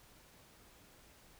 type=silence; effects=pink hiss -62 dBFS RMS until 1.39 s